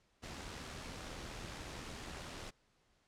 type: noise with amplitude modulation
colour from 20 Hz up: pink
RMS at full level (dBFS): -45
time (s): 0.22-2.51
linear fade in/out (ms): 20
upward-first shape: sine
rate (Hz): 81.6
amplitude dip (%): 35
effects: pink hiss -74 dBFS RMS until 3.07 s + low-pass 7000 Hz 12 dB/octave